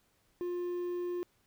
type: tone with quantisation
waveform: triangle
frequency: 353.4 Hz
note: F4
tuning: 21 cents sharp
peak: -31 dBFS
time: 0.41-1.23 s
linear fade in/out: 0 ms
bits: 10
effects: pink hiss -72 dBFS RMS until 1.46 s